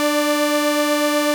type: tone pair together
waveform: sawtooth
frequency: 297.7 / 587.3 Hz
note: D4 / D5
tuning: +24 / 0 cents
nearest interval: octave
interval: 1176 cents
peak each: -15 dBFS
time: 0-1.34 s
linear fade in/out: 0 ms
effects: none